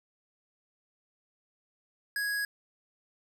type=tone; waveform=square; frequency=1661.2 Hz; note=G#6; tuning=in tune; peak=-30 dBFS; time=2.16-2.45 s; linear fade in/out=2 ms; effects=none